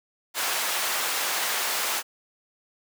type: high-pass noise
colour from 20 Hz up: pink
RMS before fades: -27 dBFS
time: 0.34-2.03 s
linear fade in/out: 50 ms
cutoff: 830 Hz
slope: 12 dB/octave
effects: none